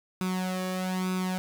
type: tone with flanger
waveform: sawtooth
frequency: 185 Hz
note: F#3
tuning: in tune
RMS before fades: -30 dBFS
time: 0.21-1.38 s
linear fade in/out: 0 ms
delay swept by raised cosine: 0.8 to 1.75 ms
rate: 1.1 Hz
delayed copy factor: +0.7
effects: none